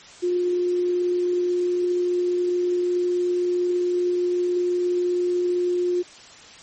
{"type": "tone with quantisation", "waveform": "sine", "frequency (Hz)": 355.7, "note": "F4", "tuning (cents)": 32, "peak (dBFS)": -19, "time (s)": [0.22, 6.03], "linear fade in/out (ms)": 20, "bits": 8, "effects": ["white hiss -45 dBFS RMS until 6.62 s", "MP3 32 kbps"]}